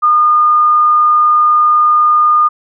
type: tone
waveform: sine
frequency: 1218 Hz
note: D#6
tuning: 37 cents flat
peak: -6 dBFS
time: 0.02-2.49 s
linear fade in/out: 20 ms
effects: none